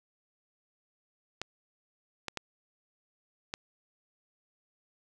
clicks, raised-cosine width 0.2 ms, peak -17 dBFS, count 4, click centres 1.416 / 2.283 / 2.373 / 3.539 s, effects none

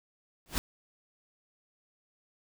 pink noise with exponential growth, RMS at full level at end -26 dBFS, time 0.46-0.58 s, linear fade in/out 0 ms, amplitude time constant 24 ms, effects none

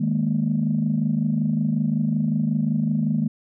sine chord, D# suspended fourth, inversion none, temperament equal, 155.56 / 207.7 / 233.1 Hz, D#3 / G#3 / A#3, 0 / 0 / 0 cents, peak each -23 dBFS, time 0-3.28 s, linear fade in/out 10 ms, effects tanh soft clip ceiling -11 dBFS

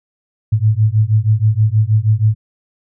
sine beating tone pair, 105.3 / 111.6 Hz, G#2 / A2, +24 / +25 cents, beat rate 6.3 Hz, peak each -13 dBFS, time 0.52-2.35 s, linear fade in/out 10 ms, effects none

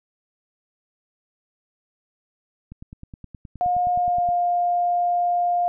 click train, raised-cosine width 5 ms, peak -26 dBFS, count 16, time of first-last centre 2.72-4.289 s, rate 9.56 Hz
sine tone with pitch glide, 715 to 704.3 Hz, F5 to F5, +41 to +14 cents, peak -18 dBFS, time 3.61-5.68 s, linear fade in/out 0 ms, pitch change -27 cents, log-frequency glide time 3.91-4.26 s
effects none

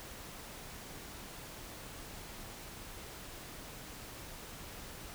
silence, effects pink hiss -48 dBFS RMS until 5.14 s

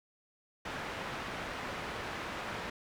white low-pass noise, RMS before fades -40 dBFS, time 0.65-2.7 s, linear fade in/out 5 ms, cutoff 1800 Hz, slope 12 dB/octave, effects none

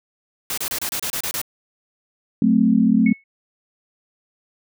white noise bursts, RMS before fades -25 dBFS, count 9, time 0.5-1.416 s, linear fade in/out 2 ms, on 76 ms, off 29 ms
sine chord, F# diminished, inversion none, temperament equal with one note detuned, 184.25 / 220 / 261.6 Hz, F#3 / A3 / C4, -7 / 0 / 0 cents, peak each -20 / -15 / -18 dBFS, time 2.42-3.13 s, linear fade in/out 2 ms
sine tone with exponential decay, 2200 Hz, C#7, 14 cents flat, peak -21 dBFS, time 3.06-3.24 s, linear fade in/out 5 ms, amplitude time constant 39 ms
effects none

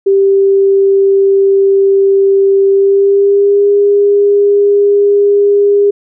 sine tone with pitch glide, 392.2 to 405.6 Hz, G4 to G#4, +1 to -41 cents, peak -5 dBFS, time 0.06-5.91 s, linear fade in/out 10 ms, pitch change +58 cents, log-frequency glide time 2.7-3.7 s, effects none

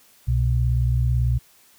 sine tone pair together, 64.3 / 122.33 Hz, C2 / B2, -30 / -16 cents, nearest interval major seventh, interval 1114 cents, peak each -20 dBFS, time 0.27-1.39 s, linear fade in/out 20 ms, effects white hiss -55 dBFS RMS until 1.78 s

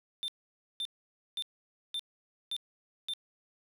triangle tone bursts, 3576 Hz, A7, 27 cents sharp, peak -31 dBFS, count 6, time 0.23-3.136 s, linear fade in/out 0 ms, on 51 ms, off 520 ms, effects none

